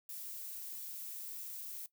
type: noise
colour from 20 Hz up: violet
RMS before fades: -45 dBFS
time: 0.09-1.86 s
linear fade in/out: 2 ms
effects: noise-tail reverb RT60 0.1 s tail -17 dB re dry